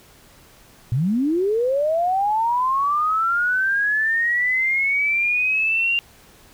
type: linear sweep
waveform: sine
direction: up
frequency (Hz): 110 to 2794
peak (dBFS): -17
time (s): 0.92-5.99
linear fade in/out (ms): 0
effects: pink hiss -50 dBFS RMS until 6.53 s